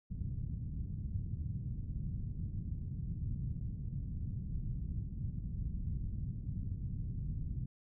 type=low-pass noise; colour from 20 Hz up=white; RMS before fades=-39 dBFS; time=0.1-7.66 s; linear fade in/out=5 ms; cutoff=150 Hz; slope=24 dB/octave; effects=none